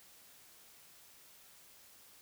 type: silence
effects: white hiss -60 dBFS RMS until 2.21 s